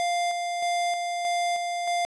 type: tone with tremolo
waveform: square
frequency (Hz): 698.5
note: F5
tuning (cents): 0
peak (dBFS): -24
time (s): 0-2.05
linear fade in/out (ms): 0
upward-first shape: square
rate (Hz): 1.6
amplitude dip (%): 35
effects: resampled to 22050 Hz + 9-bit